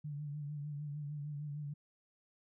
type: tone with vibrato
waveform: sine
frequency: 146.83 Hz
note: D3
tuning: in tune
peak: -39 dBFS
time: 0.04-1.74 s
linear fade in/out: 10 ms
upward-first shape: triangle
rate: 6.6 Hz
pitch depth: 58 cents each way
effects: none